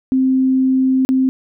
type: tone with dropouts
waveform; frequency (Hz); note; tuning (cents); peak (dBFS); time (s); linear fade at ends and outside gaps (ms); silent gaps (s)
sine; 261.6; C4; 0; -11; 0.12-1.29; 0; 1.05-1.09
effects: none